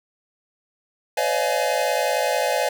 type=tone cluster; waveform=square; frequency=508 / 564 / 615 / 694 / 843 Hz; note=B4 / C#5 / D#5 / F5 / G#5; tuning=+49 / +30 / -20 / -11 / +26 cents; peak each=-27 dBFS; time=1.17-2.69 s; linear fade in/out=5 ms; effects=none